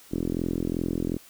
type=tone with low-pass filter; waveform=5% pulse; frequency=42.67 Hz; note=F1; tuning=39 cents flat; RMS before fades=-28 dBFS; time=0.11-1.18 s; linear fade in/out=20 ms; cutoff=310 Hz; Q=2.2; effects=white hiss -52 dBFS RMS until 1.29 s